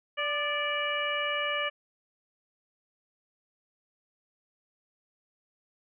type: harmonic tone with a mistuned harmonic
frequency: 583 Hz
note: D5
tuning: 13 cents flat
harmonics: 1 / 2 / 3 / 4 / 5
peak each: -34 / -34 / -34 / -34 / -34 dBFS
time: 0.17-1.7 s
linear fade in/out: 20 ms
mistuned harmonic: 2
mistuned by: +38 cents
effects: none